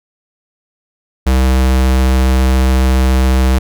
square tone, 64.8 Hz, C2, 16 cents flat, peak -9 dBFS, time 1.26-3.59 s, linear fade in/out 10 ms, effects none

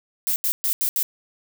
violet noise bursts at uneven times, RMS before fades -22 dBFS, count 5, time 0.27-0.36 / 0.44-0.52 / 0.64-0.73 / 0.81-0.89 / 0.96-1.03 s, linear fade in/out 0 ms, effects none

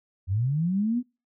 sine linear sweep, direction up, 86.3 to 253.8 Hz, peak -22 dBFS, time 0.27-1.03 s, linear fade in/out 50 ms, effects noise-tail reverb RT60 0.3 s tail -22 dB re dry

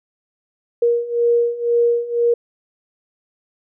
sine beating tone pair, 471.6 / 473.6 Hz, A#4 / A#4, +20 / +27 cents, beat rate 2 Hz, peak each -19 / -16 dBFS, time 0.82-2.34 s, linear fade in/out 5 ms, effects none

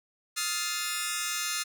10% pulse chord, F dominant seventh, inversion third, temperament just, 1257.2 / 1396.9 / 1746.1 / 2095 Hz, Eb6 / F6 / A6 / C7, +18 / 0 / -14 / +2 cents, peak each -27 dBFS, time 0.36-1.64 s, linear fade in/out 20 ms, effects none

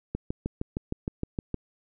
click train, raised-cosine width 3 ms, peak -16 dBFS, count 10, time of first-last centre 0.15-1.543 s, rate 6.46 Hz, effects none

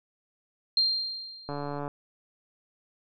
sine tone with exponential decay, 4186 Hz, C8, in tune, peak -19 dBFS, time 0.77-1.79 s, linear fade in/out 2 ms, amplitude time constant 220 ms
click train, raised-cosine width 1 ms, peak -21 dBFS, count 57, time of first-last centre 1.49-1.879 s, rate 144 Hz
effects none

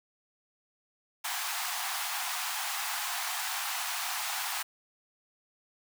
pink high-pass noise, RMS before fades -34 dBFS, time 1.24-4.63 s, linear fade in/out 10 ms, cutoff 710 Hz, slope 96 dB/octave, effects none

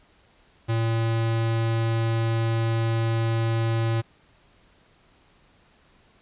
square tone, 113.9 Hz, A#2, 40 cents flat, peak -22 dBFS, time 0.68-4.02 s, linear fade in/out 20 ms, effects pink hiss -59 dBFS RMS until 6.21 s + resampled to 8000 Hz

